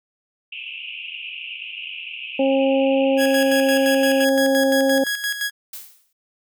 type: band-pass noise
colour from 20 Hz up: white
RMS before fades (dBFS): -33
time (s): 0.52-4.25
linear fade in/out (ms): 5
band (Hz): 2500 to 2900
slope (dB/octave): 96
type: harmonic tone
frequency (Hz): 269.8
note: C#4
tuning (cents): -47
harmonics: 1 / 2 / 3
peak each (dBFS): -19 / -17 / -28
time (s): 2.39-5.04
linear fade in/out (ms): 5
type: tone with tremolo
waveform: sawtooth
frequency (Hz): 1661.2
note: G#6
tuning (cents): 0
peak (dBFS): -17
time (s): 3.17-5.51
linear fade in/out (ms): 50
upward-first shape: square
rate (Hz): 5.8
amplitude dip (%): 60
type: noise with exponential decay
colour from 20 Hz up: blue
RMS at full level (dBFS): -31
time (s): 5.73-6.13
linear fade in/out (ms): 5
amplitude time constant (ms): 86
effects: none